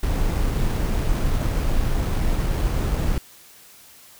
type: noise with sample-and-hold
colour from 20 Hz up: brown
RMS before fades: -21 dBFS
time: 0.03-3.18 s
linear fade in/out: 2 ms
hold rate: 7350 Hz
effects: white hiss -48 dBFS RMS until 4.19 s